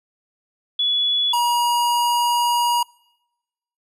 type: tone pair in turn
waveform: sine / square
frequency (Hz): 3408 / 956.3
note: G#7 / A#5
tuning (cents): +44 / +44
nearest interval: octave + minor seventh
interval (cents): 2200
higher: first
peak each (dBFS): -17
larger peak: neither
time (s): 0.79-1.33 / 1.33-2.83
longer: second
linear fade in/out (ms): 5
effects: noise-tail reverb RT60 1.0 s tail -26 dB re dry + resampled to 32000 Hz